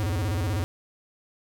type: tone with vibrato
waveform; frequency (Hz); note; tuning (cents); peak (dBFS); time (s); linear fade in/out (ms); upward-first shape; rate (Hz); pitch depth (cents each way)
square; 95.2; F#2; +50; -25; 0-0.64; 0; square; 16; 210
effects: none